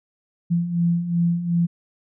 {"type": "beating tone pair", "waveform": "sine", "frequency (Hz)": [169.2, 171.9], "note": ["E3", "F3"], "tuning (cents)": [45, -27], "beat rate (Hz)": 2.7, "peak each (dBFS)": [-25, -19], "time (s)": [0.5, 1.67], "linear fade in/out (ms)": 20, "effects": []}